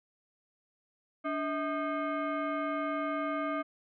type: tone with frequency modulation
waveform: sine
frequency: 290 Hz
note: D4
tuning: 22 cents flat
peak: -30 dBFS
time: 1.24-3.63 s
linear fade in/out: 20 ms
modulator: 932 Hz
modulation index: 1.4
effects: none